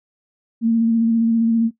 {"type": "tone with vibrato", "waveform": "sine", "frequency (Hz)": 228.3, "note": "A#3", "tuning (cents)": -36, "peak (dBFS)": -13, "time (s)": [0.61, 1.71], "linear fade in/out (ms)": 50, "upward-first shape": "square", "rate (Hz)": 15, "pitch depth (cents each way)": 17, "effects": ["noise-tail reverb RT60 0.1 s tail -17 dB re dry"]}